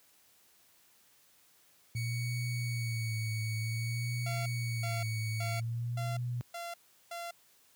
sawtooth tone, 2237 Hz, C#7, 15 cents sharp, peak -37 dBFS, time 1.95-5.61 s, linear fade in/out 20 ms
sine tone with vibrato, 116.54 Hz, A#2, in tune, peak -32 dBFS, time 1.95-6.41 s, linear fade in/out 0 ms, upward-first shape sine, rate 0.53 Hz, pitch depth 81 cents each way
sawtooth tone bursts, 686 Hz, F5, 31 cents flat, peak -35 dBFS, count 6, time 4.26-7.31 s, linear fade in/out 5 ms, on 200 ms, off 370 ms
effects white hiss -65 dBFS RMS until 7.75 s + high-pass 60 Hz 12 dB/octave

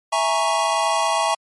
square chord, A# half-diminished seventh, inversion second, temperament equal, 659.3 / 830.6 / 932.3 / 1108.7 Hz, E5 / G#5 / A#5 / C#6, 0 / 0 / 0 / 0 cents, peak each -24 dBFS, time 0.12-1.35 s, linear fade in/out 10 ms, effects MP3 48 kbps

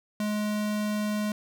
square tone, 210.3 Hz, G#3, 22 cents sharp, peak -27 dBFS, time 0.2-1.32 s, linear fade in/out 2 ms, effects none

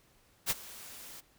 white noise with ADSR envelope, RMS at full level -28 dBFS, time 0.46-1.21 s, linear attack 46 ms, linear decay 28 ms, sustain -20 dB, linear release 15 ms, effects pink hiss -66 dBFS RMS until 1.38 s

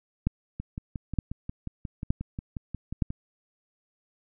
two click trains, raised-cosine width 5 ms, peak -21 / -11 dBFS, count 15 / 4, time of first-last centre 0.6-3.104 / 0.27-3.022 s, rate 5.59 / 1.09 Hz, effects none

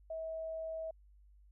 sine tone, 645 Hz, E5, 38 cents flat, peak -38 dBFS, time 0.1-0.91 s, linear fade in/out 5 ms, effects added 50 Hz sine -59 dBFS peak until 1.51 s

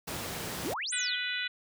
pink noise, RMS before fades -36 dBFS, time 0.07-0.74 s, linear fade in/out 10 ms
sine exponential two-way sweep, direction up then down, 216.8 to 9520 to 3048 Hz, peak -32 dBFS, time 0.64-1.16 s, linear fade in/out 10 ms, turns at 0.93 s
harmonic tone, 493.9 Hz, B4, in tune, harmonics 3 / 4 / 5 / 6 / 7 / 8, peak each -36 / -37 / -38 / -39 / -39 / -40 dBFS, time 0.92-1.48 s, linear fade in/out 10 ms
effects high-pass 100 Hz 12 dB/octave

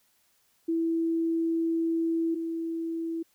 sine tone pair in turn, 329.6 / 329.6 Hz, E4 / E4, 0 / 0 cents, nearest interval unison, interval 0 cents, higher neither, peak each -24 / -29 dBFS, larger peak first, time 0.68-2.35 / 2.35-3.23 s, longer first, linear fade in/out 10 ms, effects white hiss -68 dBFS RMS until 3.34 s

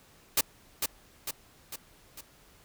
white noise with echo, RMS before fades -24 dBFS, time 0.37-0.41 s, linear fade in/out 5 ms, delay 450 ms, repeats 4, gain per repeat -5 dB, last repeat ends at 2.21 s, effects pink hiss -59 dBFS RMS until 2.64 s

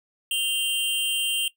square tone pair together, 2794 / 3136 Hz, F7 / G7, 0 / 0 cents, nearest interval major second, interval 200 cents, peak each -26 dBFS, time 0.31-1.48 s, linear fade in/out 2 ms, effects noise-tail reverb RT60 0.1 s tail -17 dB re dry

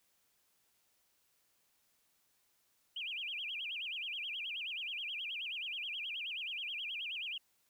sine tone with vibrato, 2794 Hz, F7, in tune, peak -38 dBFS, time 2.96-7.38 s, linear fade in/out 5 ms, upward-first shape sine, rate 9.4 Hz, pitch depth 290 cents each way, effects white hiss -75 dBFS RMS until 7.69 s

